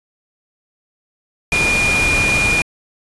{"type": "tone in noise", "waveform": "sine", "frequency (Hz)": 2427, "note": "D#7", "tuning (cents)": -44, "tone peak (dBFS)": -14, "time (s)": [1.52, 2.62], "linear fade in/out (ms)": 2, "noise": "pink", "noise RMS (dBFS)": -20, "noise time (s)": [1.52, 2.62], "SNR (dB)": 3, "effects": ["resampled to 24000 Hz"]}